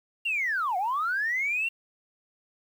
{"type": "linear two-way sweep", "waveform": "sine", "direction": "down then up", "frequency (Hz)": [2832, 698.5, 2770], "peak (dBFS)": -24, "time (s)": [0.25, 1.69], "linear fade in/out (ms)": 10, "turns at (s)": 0.77, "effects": ["tanh soft clip ceiling -20 dBFS", "9-bit"]}